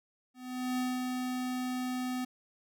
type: tone with ADSR envelope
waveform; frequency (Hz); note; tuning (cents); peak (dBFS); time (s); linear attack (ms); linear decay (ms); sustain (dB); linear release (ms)
square; 252.6; B3; +39; -30; 0.34-2.25; 440; 210; -3; 8
effects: none